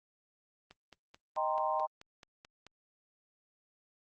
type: click train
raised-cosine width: 0.2 ms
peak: -34 dBFS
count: 10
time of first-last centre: 0.71-2.667 s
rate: 4.6 Hz
type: chord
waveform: sine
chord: C minor seventh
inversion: first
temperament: equal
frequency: 622.3 / 784 / 932.3 / 1046.5 Hz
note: Eb5 / G5 / Bb5 / C6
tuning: 0 / 0 / 0 / 0 cents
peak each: -35 dBFS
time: 1.36-1.87 s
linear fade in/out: 20 ms
effects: Opus 24 kbps